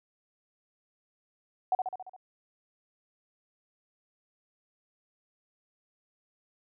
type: tone with echo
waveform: sine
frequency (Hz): 745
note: F#5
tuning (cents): +12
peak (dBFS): -22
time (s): 1.72-1.75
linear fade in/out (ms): 2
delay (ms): 69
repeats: 6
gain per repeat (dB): -4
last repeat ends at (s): 2.164
effects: none